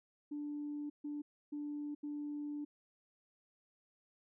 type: tone bursts at uneven times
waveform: sine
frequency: 293.7 Hz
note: D4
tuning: in tune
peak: -38 dBFS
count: 4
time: 0.31-0.9 / 1.04-1.22 / 1.52-1.95 / 2.03-2.65 s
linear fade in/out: 10 ms
effects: tanh soft clip ceiling -34 dBFS